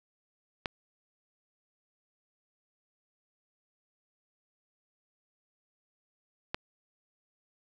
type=clicks; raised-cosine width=0.3 ms; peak=-15 dBFS; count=2; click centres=0.658 / 6.545 s; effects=none